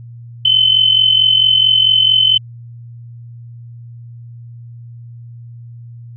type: tone with amplitude modulation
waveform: sine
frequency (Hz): 3053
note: G7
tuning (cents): -46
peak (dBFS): -5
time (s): 0.45-2.38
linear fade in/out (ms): 5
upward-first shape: sine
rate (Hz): 44.5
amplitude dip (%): 65
effects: added 118 Hz sine -31 dBFS peak until 6.16 s